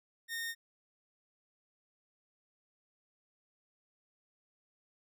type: tone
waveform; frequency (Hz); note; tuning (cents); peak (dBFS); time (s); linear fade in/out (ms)
sawtooth; 1839; A#6; -24; -33; 0.28-0.55; 50
effects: none